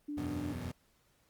sine tone, 293.7 Hz, D4, in tune, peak -36 dBFS, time 0.08-0.53 s, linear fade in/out 10 ms
25% pulse chord, E suspended second, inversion none, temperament equal, 82.41 / 92.5 / 123.47 Hz, E2 / F#2 / B2, 0 / 0 / 0 cents, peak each -39 dBFS, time 0.17-0.72 s, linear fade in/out 10 ms
effects pink hiss -71 dBFS RMS until 1.29 s + Opus 32 kbps

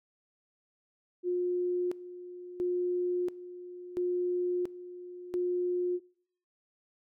sine tone with tremolo, 357.3 Hz, F4, 40 cents sharp, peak -27 dBFS, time 1.23-6 s, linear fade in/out 50 ms, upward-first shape square, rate 0.73 Hz, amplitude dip 80%, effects noise-tail reverb RT60 0.6 s tail -22 dB re dry

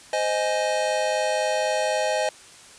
square chord, Ab major, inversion first, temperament just, 519.1 / 623 / 830.6 Hz, C5 / Eb5 / Ab5, -14 / +2 / 0 cents, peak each -28 / -25 / -28 dBFS, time 0.13-2.29 s, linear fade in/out 2 ms, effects white hiss -47 dBFS RMS until 2.78 s + resampled to 22050 Hz

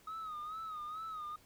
sine tone with vibrato, 1259 Hz, D#6, 20 cents sharp, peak -38 dBFS, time 0.07-1.36 s, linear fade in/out 5 ms, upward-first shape sine, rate 2.3 Hz, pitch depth 79 cents each way, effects tanh soft clip ceiling -39 dBFS + pink hiss -64 dBFS RMS until 1.45 s

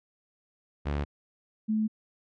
sawtooth / sine tone pair in turn, 72.3 / 216.7 Hz, D2 / A3, -27 / -26 cents, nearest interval octave + perfect fifth, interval 1901 cents, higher second, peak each -24 dBFS, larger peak neither, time 0.85-1.05 / 1.68-1.88 s, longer neither, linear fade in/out 20 ms, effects low-pass 3000 Hz 12 dB/octave

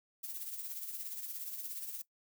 violet noise with tremolo, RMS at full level -40 dBFS, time 0.23-2.02 s, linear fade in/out 10 ms, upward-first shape triangle, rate 17 Hz, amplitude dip 60%, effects noise-tail reverb RT60 0.1 s tail -18 dB re dry

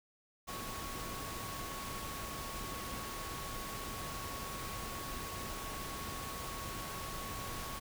sine tone in noise, 1108.7 Hz, C#6, in tune, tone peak -46 dBFS, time 0.47-7.8 s, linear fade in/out 20 ms, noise pink, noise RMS -43 dBFS, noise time 0.47-7.8 s, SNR -6 dB, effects none

